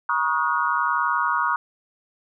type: tone cluster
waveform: sine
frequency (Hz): 954 / 1105 / 1246 / 1444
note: A#5 / C#6 / D#6 / F#6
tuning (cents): +40 / -6 / +2 / -43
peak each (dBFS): -25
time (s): 0.09-1.56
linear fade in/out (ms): 2
effects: none